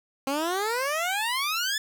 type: exponential sweep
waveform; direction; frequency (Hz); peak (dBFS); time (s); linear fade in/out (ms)
15% pulse; up; 264.7 to 1760; -19; 0.27-1.78; 2
effects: none